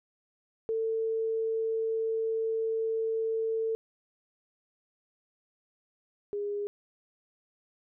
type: tone pair in turn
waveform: sine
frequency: 447.2 / 409.5 Hz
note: A4 / G#4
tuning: +28 / -24 cents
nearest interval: major second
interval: 152 cents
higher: first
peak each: -27 / -30 dBFS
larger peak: first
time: 0.69-3.75 / 6.33-6.67 s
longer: first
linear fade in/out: 0 ms
effects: none